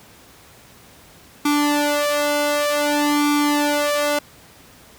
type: tone with flanger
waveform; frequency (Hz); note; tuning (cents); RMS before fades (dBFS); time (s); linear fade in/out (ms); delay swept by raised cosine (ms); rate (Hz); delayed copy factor
sawtooth; 293.1; D4; -3; -19; 1.45-4.19; 5; 0.87 to 1.97; 0.54; +1
effects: pink hiss -47 dBFS RMS until 4.98 s + high-pass 60 Hz 12 dB/octave